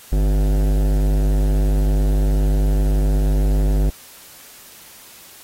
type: tone with hard clipping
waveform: sine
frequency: 50 Hz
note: G1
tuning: 35 cents sharp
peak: -16 dBFS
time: 0.12-3.9 s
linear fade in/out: 5 ms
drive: 17 dB
effects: white hiss -43 dBFS RMS until 5.43 s + AAC 48 kbps